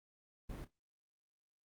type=noise with echo; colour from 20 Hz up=brown; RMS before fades=-45 dBFS; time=0.49-0.65 s; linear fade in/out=10 ms; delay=29 ms; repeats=2; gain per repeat=-15 dB; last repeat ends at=0.708 s; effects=Opus 32 kbps